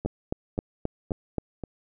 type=two click trains; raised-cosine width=2 ms; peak=-20 / -13 dBFS; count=4 / 6; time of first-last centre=0.05-1.637 / 0.06-1.383 s; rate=1.89 / 3.78 Hz; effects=none